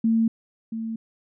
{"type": "tone pair in turn", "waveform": "sine", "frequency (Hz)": [225.8, 224.8], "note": ["A3", "A3"], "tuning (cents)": [45, 37], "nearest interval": "unison", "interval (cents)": 8, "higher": "first", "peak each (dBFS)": [-17, -27], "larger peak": "first", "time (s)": [[0.04, 0.28], [0.72, 0.96]], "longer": "neither", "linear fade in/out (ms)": 5, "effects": []}